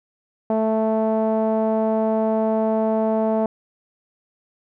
sawtooth tone with low-pass filter, 220 Hz, A3, in tune, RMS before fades -20 dBFS, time 0.5-3.46 s, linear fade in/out 2 ms, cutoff 730 Hz, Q 3.8, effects none

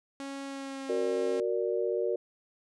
sawtooth tone with pitch glide, 275.3 to 269.2 Hz, C#4 to C4, -12 to +49 cents, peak -33 dBFS, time 0.2-1.4 s, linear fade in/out 0 ms, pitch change -39 cents, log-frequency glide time 0.45-0.91 s
sine chord, Gb augmented, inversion none, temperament equal, 370 / 466.2 / 587.3 Hz, Gb4 / Bb4 / D5, 0 / 0 / 0 cents, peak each -31 / -30 / -34 dBFS, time 0.89-2.16 s, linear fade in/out 5 ms
effects resampled to 22050 Hz

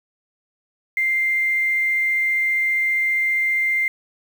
sine tone with quantisation, 2095 Hz, C7, 2 cents sharp, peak -17 dBFS, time 0.97-3.88 s, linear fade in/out 2 ms, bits 7, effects none

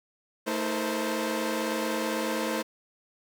sawtooth tone cluster, 222.6 / 320.2 / 471.8 / 521 / 882 Hz, A3 / D#4 / A#4 / C5 / A5, +20 / +50 / +21 / -7 / +4 cents, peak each -29 / -29 / -34 / -28 / -36 dBFS, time 0.46-2.63 s, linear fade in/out 20 ms, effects none

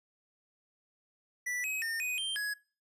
square tone with pitch steps, 1968 / 2543 / 1819 / 2495 / 3150 / 1675 Hz, B6 / D#7 / A#6 / D#7 / G7 / G#6, -7 / +37 / -43 / +4 / +8 / +14 cents, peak -33 dBFS, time 1.46-2.54 s, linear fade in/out 10 ms, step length 180 ms, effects noise-tail reverb RT60 0.4 s tail -23 dB re dry + resampled to 32000 Hz

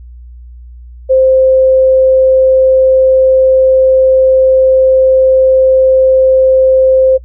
sine tone, 523.3 Hz, C5, in tune, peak -4 dBFS, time 1.09-7.18 s, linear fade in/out 20 ms, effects noise-tail reverb RT60 0.1 s tail -25 dB re dry + added 60 Hz sine -29 dBFS peak until 7.24 s

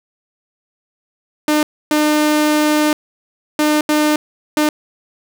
sawtooth tone bursts at uneven times, 302.1 Hz, D4, 49 cents sharp, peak -8 dBFS, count 5, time 1.48-1.63 / 1.91-2.93 / 3.59-3.81 / 3.89-4.16 / 4.57-4.69 s, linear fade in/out 2 ms, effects none

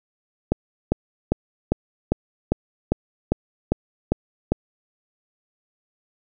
click train, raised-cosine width 2 ms, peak -4 dBFS, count 11, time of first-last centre 0.52-4.52 s, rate 2.5 Hz, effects none

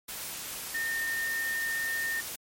sine tone in noise, 1822 Hz, A#6, 40 cents flat, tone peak -29 dBFS, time 0.74-2.21 s, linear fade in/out 10 ms, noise white, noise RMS -38 dBFS, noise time 0.08-2.36 s, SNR +6 dB, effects MP3 64 kbps

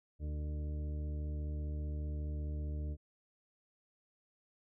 harmonic tone with a mistuned harmonic, 75 Hz, D2, 37 cents sharp, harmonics 1 / 2 / 3 / 4 / 5 / 6 / 8, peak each -36 / -46 / -56 / -51 / -60 / -57 / -58 dBFS, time 0.19-2.97 s, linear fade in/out 50 ms, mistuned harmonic 5, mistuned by +18 cents, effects none

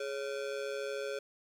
square ring-modulated tone, 485.4 Hz, B4, 30 cents flat, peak -33 dBFS, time 0-1.19 s, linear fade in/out 5 ms, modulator 66.8 Hz, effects low-pass 7000 Hz 12 dB/octave + 10-bit

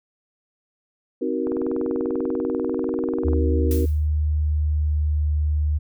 sine chord, C half-diminished seventh, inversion none, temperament just, 261.6 / 314 / 376.7 / 470.9 Hz, C4 / Eb4 / Gb4 / Bb4, 0 / +16 / +31 / +18 cents, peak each -27 dBFS, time 1.21-3.86 s, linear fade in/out 10 ms
click train, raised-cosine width 1 ms, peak -20 dBFS, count 39, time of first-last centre 1.47-3.333 s, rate 20.4 Hz
sine tone with pitch glide, 75.9 to 75.16 Hz, D#2 to D2, -42 to +41 cents, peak -18 dBFS, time 3.24-5.79 s, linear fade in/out 20 ms, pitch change -17 cents, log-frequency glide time 4.16-5.32 s
blue noise with exponential decay, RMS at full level -31 dBFS, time 3.71-4.07 s, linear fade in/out 2 ms, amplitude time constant 77 ms
effects none

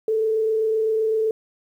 sine tone with frequency modulation, 440 Hz, A4, in tune, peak -18 dBFS, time 0.08-1.31 s, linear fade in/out 2 ms, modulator 27.8 Hz, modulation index 0.26, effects 9-bit

